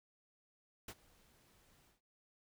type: noise with ADSR envelope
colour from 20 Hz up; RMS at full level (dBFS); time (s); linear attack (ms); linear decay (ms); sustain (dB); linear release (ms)
pink; -45; 0.88-2.01; 4; 53; -24; 140
effects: none